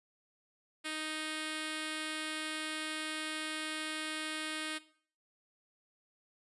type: tone with notch filter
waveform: 5% pulse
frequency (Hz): 311.1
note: D#4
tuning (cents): 0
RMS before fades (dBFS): -39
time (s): 0.84-4.79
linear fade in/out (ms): 20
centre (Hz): 810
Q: 1.2
effects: noise-tail reverb RT60 0.5 s tail -17 dB re dry + resampled to 24000 Hz